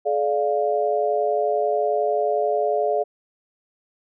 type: chord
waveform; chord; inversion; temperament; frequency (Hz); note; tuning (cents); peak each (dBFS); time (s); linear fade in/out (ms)
sine; D diminished; second; equal with one note detuned; 426.2 / 587.3 / 698.5; Ab4 / D5 / F5; +45 / 0 / 0; -23; 0.05-3.04; 20
effects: none